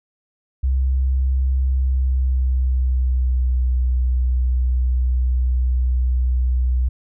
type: tone with pitch glide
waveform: sine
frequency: 65.41 to 62.53 Hz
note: C2 to B1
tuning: 0 to +22 cents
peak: -15 dBFS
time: 0.63-6.89 s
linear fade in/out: 10 ms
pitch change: -78 cents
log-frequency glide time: 1.65-3.69 s
effects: none